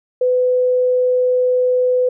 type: tone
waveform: sine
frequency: 502 Hz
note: B4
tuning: 28 cents sharp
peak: -12 dBFS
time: 0.21-2.09 s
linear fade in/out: 5 ms
effects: none